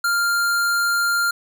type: tone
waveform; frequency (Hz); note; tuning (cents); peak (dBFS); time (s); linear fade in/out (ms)
square; 1396.9; F6; 0; -18; 0.04-1.31; 5
effects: none